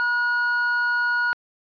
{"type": "tone pair together", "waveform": "triangle", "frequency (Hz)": [965, 1447.7], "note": ["B5", "F#6"], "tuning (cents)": [-40, -38], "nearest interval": "perfect fifth", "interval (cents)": 702, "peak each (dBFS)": [-27, -18], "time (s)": [0, 1.33], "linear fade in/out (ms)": 0, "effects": ["resampled to 11025 Hz"]}